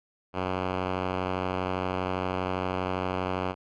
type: tone with low-pass filter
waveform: 5% pulse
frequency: 92.5 Hz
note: F#2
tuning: in tune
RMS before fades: -30 dBFS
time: 0.33-3.55 s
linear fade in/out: 50 ms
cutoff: 2300 Hz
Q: 0.94
effects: none